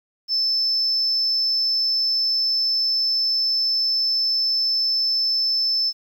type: tone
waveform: sine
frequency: 5274 Hz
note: E8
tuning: in tune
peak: -17 dBFS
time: 0.28-5.93 s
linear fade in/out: 50 ms
effects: tanh soft clip ceiling -14 dBFS + 9-bit